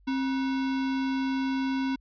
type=tone with sample-and-hold; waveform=sine; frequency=266 Hz; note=C4; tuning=29 cents sharp; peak=-25 dBFS; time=0.07-1.96 s; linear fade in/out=10 ms; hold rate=1225 Hz; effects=added 48 Hz sine -56 dBFS peak until 2 s + resampled to 11025 Hz